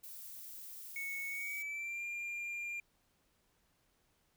violet noise, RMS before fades -49 dBFS, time 0.03-1.63 s, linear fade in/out 10 ms
triangle tone with pitch glide, 2210 to 2396 Hz, C#7 to D7, -6 to +34 cents, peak -37 dBFS, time 0.96-2.8 s, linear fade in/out 2 ms, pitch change +140 cents, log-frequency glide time 1.27-2.04 s
effects pink hiss -75 dBFS RMS until 4.36 s

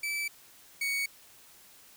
40% pulse tone pair in turn, 2313 / 2233 Hz, D7 / C#7, -27 / +12 cents, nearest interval minor second, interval 61 cents, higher first, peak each -30 / -28 dBFS, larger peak second, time 0.03-0.28 / 0.81-1.06 s, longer neither, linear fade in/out 5 ms, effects white hiss -56 dBFS RMS until 1.96 s

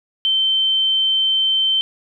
sine tone, 3100 Hz, G7, 20 cents flat, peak -14 dBFS, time 0.25-1.81 s, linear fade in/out 0 ms, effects none

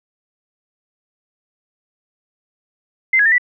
sine tone with pitch steps, 2075 / 1669 / 1806 / 1966 Hz, C7 / G#6 / A6 / B6, -15 / +8 / +45 / -8 cents, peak -10 dBFS, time 3.13-3.382 s, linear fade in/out 5 ms, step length 63 ms, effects none

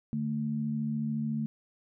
sine tone pair together, 148.05 / 222.1 Hz, D3 / A3, +14 / +16 cents, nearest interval perfect fifth, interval 702 cents, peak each -34 / -30 dBFS, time 0.13-1.46 s, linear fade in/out 0 ms, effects none

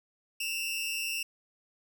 sawtooth tone pair together, 2637 / 2798 Hz, E7 / F7, 0 / +3 cents, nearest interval minor second, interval 103 cents, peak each -31 / -31 dBFS, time 0.4-1.23 s, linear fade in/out 5 ms, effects none

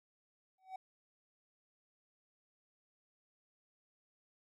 triangle tone with exponential growth, 756 Hz, F#5, 37 cents sharp, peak -37 dBFS, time 0.58-0.76 s, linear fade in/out 5 ms, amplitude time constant 37 ms, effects none

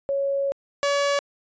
sine / sawtooth tone pair in turn, 554.4 / 567.4 Hz, C#5 / C#5, 0 / +40 cents, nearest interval unison, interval 40 cents, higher second, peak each -21 / -16 dBFS, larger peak second, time 0.09-0.52 / 0.83-1.19 s, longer first, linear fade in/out 0 ms, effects resampled to 16000 Hz

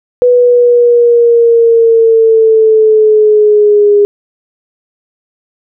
sine linear sweep, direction down, 493.9 to 408.5 Hz, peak -3 dBFS, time 0.22-4.05 s, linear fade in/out 0 ms, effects none

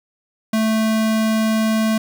square tone, 220 Hz, A3, in tune, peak -16 dBFS, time 0.53-1.98 s, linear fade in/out 5 ms, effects 9-bit

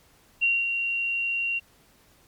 sine tone with ADSR envelope, 2756 Hz, F7, 24 cents flat, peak -18 dBFS, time 0.41-1.6 s, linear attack 23 ms, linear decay 220 ms, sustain -6 dB, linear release 23 ms, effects pink hiss -59 dBFS RMS until 2.27 s + MP3 96 kbps

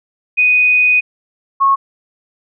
sine tone pair in turn, 2489 / 1094.7 Hz, D#7 / C#6, 0 / -22 cents, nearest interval octave + major second, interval 1422 cents, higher first, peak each -8 dBFS, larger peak neither, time 0.37-1.01 / 1.6-1.76 s, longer first, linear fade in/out 20 ms, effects none

